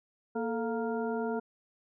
harmonic tone with a mistuned harmonic, 233.1 Hz, A#3, in tune, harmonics 1 / 2 / 3 / 4 / 6, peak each -34 / -33 / -39 / -41 / -43 dBFS, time 0.35-1.4 s, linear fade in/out 10 ms, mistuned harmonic 2, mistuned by -91 cents, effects none

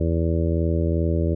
harmonic tone, 82.6 Hz, E2, 4 cents sharp, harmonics 1 / 2 / 3 / 4 / 5 / 6 / 7, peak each -21 / -26 / -31 / -27 / -30 / -33 / -31 dBFS, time 0-1.35 s, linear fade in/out 10 ms, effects none

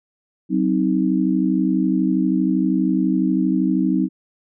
sine chord, C diminished, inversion second, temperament just, 188.37 / 261.6 / 314 Hz, Gb3 / C4 / Eb4, +31 / 0 / +16 cents, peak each -20 dBFS, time 0.49-4.09 s, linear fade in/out 50 ms, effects none

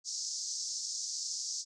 white band-pass noise, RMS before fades -38 dBFS, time 0.04-1.65 s, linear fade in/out 50 ms, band 4800 to 6800 Hz, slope 48 dB/octave, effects resampled to 22050 Hz

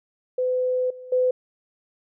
sine tone with level steps, 506 Hz, B4, 42 cents sharp, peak -20 / -37 / -17 dBFS, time 0.38-1.31 s, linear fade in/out 5 ms, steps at 0.9 / 1.12 s, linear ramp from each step 5 ms, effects none

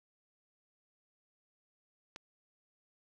click, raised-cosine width 0.2 ms, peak -27 dBFS, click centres 2.161 s, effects none

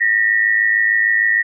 sine tone pair together, 1827 / 1933.6 Hz, A#6 / B6, -35 / -37 cents, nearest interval minor second, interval 98 cents, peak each -15 dBFS, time 0-1.43 s, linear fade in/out 20 ms, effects none

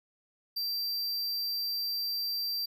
square tone, 4700 Hz, D8, 1 cent sharp, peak -31 dBFS, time 0.56-2.66 s, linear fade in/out 10 ms, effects none

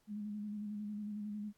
sine tone with vibrato, 208.7 Hz, G#3, 9 cents sharp, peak -39 dBFS, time 0.07-1.53 s, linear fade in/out 50 ms, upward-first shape square, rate 11 Hz, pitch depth 26 cents each way, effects pink hiss -75 dBFS RMS until 1.57 s + AAC 64 kbps

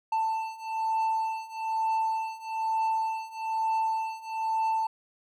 triangle beating tone pair, 887 / 888.1 Hz, A5 / A5, +14 / +16 cents, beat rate 1.1 Hz, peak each -29 / -27 dBFS, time 0.12-4.87 s, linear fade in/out 5 ms, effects none

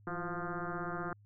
sine tone with frequency modulation, 530 Hz, C5, 22 cents sharp, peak -35 dBFS, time 0.07-1.13 s, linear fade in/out 2 ms, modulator 174 Hz, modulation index 5.6, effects added 103 Hz sine -58 dBFS peak until 1.25 s

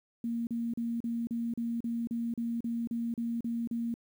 sine tone bursts, 233.1 Hz, A#3, in tune, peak -30 dBFS, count 14, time 0.24-3.941 s, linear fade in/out 2 ms, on 230 ms, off 37 ms, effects 10-bit

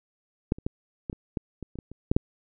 clicks, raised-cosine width 3 ms, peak -9 / -28 / -14 / -18 / -24 / -15 / -23 / -28 / -22 / -28 / -9 / -6 dBFS, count 12, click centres 0.521 / 0.585 / 0.665 / 1.098 / 1.129 / 1.372 / 1.627 / 1.756 / 1.788 / 1.916 / 2.115 / 2.165 s, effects none

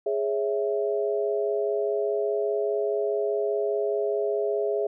sine chord, C# minor, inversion second, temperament equal, 415.3 / 554.4 / 659.3 Hz, G#4 / C#5 / E5, 0 / 0 / 0 cents, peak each -25 / -31 / -29 dBFS, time 0.06-4.87 s, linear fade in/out 5 ms, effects none

